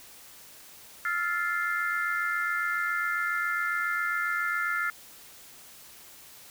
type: chord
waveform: sine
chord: F major seventh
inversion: third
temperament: just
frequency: 1309.6 / 1396.9 / 1746.1 / 2095 Hz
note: E6 / F6 / A6 / C7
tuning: -12 / 0 / -14 / +2 cents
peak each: -35 / -29 / -32 / -34 dBFS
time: 1.05-4.9 s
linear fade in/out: 2 ms
effects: white hiss -50 dBFS RMS until 6.5 s